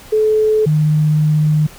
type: tone pair in turn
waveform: sine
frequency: 431.9 / 152.7 Hz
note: A4 / D#3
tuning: -32 / -32 cents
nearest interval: octave + tritone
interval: 1800 cents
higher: first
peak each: -10 dBFS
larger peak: neither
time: 0.12-0.66 / 0.66-1.67 s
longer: second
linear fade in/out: 10 ms
effects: pink hiss -39 dBFS RMS until 1.78 s